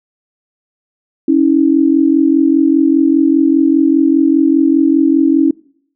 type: tone pair together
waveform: sine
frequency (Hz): 277.2 / 322.2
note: C#4 / E4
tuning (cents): 0 / -39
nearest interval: minor third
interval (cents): 261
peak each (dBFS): -10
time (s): 1.28-5.51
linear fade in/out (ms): 5
effects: noise-tail reverb RT60 0.6 s tail -23 dB re dry